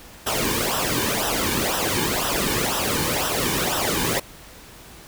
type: noise with flanger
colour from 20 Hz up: pink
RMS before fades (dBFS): -23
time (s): 0.26-4.2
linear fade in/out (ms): 10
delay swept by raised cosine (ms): 0.44 to 1.54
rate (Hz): 2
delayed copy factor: -0.75
effects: pink hiss -44 dBFS RMS until 5.07 s